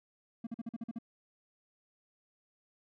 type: tone bursts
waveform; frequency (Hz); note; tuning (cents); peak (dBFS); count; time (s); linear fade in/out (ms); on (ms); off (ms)
triangle; 230; A#3; -23; -34; 8; 0.44-0.987; 5; 29; 45
effects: none